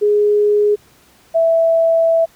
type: tone pair in turn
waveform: sine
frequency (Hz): 415.7 / 659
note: G#4 / E5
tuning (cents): +2 / -1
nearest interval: minor sixth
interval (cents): 797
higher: second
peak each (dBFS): -10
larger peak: neither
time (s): 0.01-0.76 / 1.34-2.26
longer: second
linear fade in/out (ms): 20
effects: pink hiss -50 dBFS RMS until 2.35 s + high-pass 60 Hz 12 dB/octave